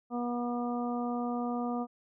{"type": "harmonic tone", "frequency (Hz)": 241.5, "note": "B3", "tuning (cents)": -39, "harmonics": [1, 2, 3, 4, 5], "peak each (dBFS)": [-32, -39, -37, -45, -42], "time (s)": [0.1, 1.87], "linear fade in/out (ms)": 50, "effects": []}